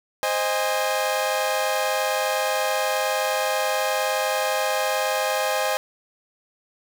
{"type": "chord", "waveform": "sawtooth", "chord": "Ab major", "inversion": "first", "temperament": "equal with one note detuned", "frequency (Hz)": [523.3, 622.3, 819.2], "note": ["C5", "Eb5", "Ab5"], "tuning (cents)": [0, 0, -24], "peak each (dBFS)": -22, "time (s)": [0.23, 5.77], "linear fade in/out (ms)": 0, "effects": []}